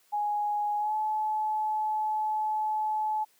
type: tone with pitch glide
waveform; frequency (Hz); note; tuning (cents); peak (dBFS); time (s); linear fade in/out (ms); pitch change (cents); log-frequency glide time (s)
sine; 832 to 859.8; G#5 to A5; +3 to -40; -26; 0.12-3.25; 20; +57; 0.78-0.94
effects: white hiss -65 dBFS RMS until 3.39 s + high-pass 200 Hz 12 dB/octave